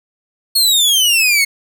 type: exponential sweep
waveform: sawtooth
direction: down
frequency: 4362 to 2162 Hz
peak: -7 dBFS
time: 0.55-1.45 s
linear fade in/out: 10 ms
effects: none